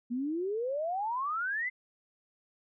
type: exponential sweep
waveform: sine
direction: up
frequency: 233.1 to 2090 Hz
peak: -30 dBFS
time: 0.1-1.7 s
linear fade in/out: 20 ms
effects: none